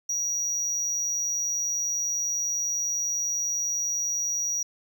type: tone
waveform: triangle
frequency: 5770 Hz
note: F#8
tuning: 44 cents flat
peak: -24 dBFS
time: 0.09-4.63 s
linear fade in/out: 5 ms
effects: none